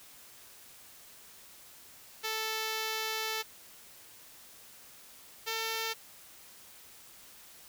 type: tone pair in turn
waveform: 5% pulse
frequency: 440 / 448.5 Hz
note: A4 / A4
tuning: 0 / +33 cents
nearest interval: unison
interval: 33 cents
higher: second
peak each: -21 dBFS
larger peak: neither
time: 2.23-3.43 / 5.46-5.94 s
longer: first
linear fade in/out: 20 ms
effects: white hiss -54 dBFS RMS until 7.68 s